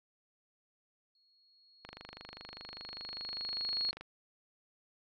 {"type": "tone with exponential growth", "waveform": "sine", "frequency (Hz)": 4317, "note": "C#8", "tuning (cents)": -47, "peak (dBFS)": -30, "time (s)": [1.15, 3.91], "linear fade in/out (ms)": 2, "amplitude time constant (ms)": 600}
{"type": "click train", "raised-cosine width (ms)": 0.3, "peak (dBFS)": -29, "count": 55, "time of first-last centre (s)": [1.85, 4.01], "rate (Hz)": 25}
{"effects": []}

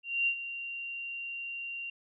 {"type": "tone with ADSR envelope", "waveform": "sine", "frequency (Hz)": 2766, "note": "F7", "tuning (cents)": -17, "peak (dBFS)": -24, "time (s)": [0.03, 1.9], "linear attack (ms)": 240, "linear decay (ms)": 77, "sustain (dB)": -12, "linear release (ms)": 4, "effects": []}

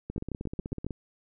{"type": "two click trains", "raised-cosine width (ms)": 3, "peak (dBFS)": [-22, -20], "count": [14, 6], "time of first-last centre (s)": [[0.1, 0.907], [0.18, 0.866]], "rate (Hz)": [16.1, 7.29], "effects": []}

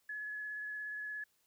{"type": "tone with vibrato", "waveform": "sine", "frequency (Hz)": 1700, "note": "G#6", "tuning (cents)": 40, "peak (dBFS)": -39, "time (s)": [0.09, 1.24], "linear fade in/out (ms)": 5, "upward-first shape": "sine", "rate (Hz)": 17, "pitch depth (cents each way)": 11, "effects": ["white hiss -75 dBFS RMS until 1.46 s"]}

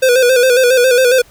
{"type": "tone with vibrato", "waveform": "square", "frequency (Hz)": 503, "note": "B4", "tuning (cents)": 32, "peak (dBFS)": -8, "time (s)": [0.02, 1.22], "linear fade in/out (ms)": 10, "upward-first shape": "square", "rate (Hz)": 7.3, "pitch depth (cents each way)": 59, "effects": ["pink hiss -46 dBFS RMS until 1.3 s"]}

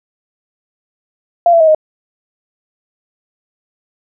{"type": "tone with pitch steps", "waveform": "sine", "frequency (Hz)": [690, 670, 637, 622], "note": ["F5", "E5", "D#5", "D#5"], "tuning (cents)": [-21, 28, 41, -1], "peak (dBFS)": -5, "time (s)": [1.46, 1.748], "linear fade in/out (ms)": 2, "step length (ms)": 72, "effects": []}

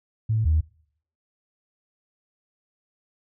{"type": "tone pair in turn", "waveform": "sine", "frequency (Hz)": [110.3, 78.29], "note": ["A2", "D#2"], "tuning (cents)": [5, 11], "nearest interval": "tritone", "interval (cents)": 594, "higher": "first", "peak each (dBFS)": [-19, -16], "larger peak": "second", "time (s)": [[0.29, 0.45], [0.45, 0.61]], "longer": "neither", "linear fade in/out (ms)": 10, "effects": ["noise-tail reverb RT60 0.6 s tail -24 dB re dry", "tanh soft clip ceiling -12 dBFS"]}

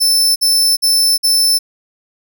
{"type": "tone bursts", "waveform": "sawtooth", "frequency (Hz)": 5290, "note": "E8", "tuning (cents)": 5, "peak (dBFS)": -7, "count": 4, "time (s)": [0, 1.59], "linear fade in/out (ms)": 20, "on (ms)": 360, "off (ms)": 50, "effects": []}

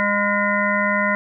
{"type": "harmonic tone with a mistuned harmonic", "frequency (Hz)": 204.6, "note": "G#3", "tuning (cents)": -26, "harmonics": [1, 3, 5, 7, 9, 10], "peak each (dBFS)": [-24, -24, -24, -24, -24, -24], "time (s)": [0, 1.15], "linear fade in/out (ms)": 0, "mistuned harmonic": 10, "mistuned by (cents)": -25, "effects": []}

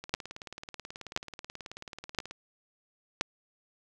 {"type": "two click trains", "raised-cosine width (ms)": 0.2, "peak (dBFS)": [-9, -24], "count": [4, 43], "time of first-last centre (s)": [[0.14, 3.211], [0.04, 2.31]], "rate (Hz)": [0.977, 18.5], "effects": []}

